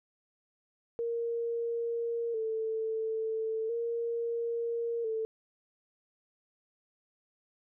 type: tone with vibrato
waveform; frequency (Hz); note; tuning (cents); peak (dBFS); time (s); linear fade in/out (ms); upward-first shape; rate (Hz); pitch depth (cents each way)
sine; 454.5; A#4; -44; -30; 0.99-5.25; 0; square; 0.37; 44
effects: none